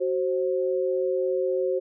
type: tone pair together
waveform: sine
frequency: 374.4 / 529 Hz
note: F#4 / C5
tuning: +20 / +19 cents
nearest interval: tritone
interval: 599 cents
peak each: -25 dBFS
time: 0-1.8 s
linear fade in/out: 20 ms
effects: none